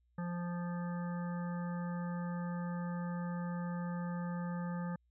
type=harmonic tone; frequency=174.61 Hz; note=F3; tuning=in tune; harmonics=1 / 3 / 5 / 7 / 9 / 10; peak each=-36 / -48 / -49 / -50 / -55 / -56 dBFS; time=0.18-4.96 s; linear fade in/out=5 ms; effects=added 60 Hz sine -70 dBFS peak until 5.1 s